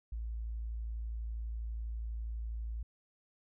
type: tone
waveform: sine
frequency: 56.1 Hz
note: A1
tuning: 34 cents sharp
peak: -36 dBFS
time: 0.12-2.83 s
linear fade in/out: 5 ms
effects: none